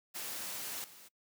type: noise with level steps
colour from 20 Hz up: white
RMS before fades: -41 / -55 dBFS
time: 0.14-1.09 s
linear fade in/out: 20 ms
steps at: 0.84 s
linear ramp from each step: 2 ms
effects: noise-tail reverb RT60 0.1 s tail -23 dB re dry + high-pass 150 Hz 12 dB/octave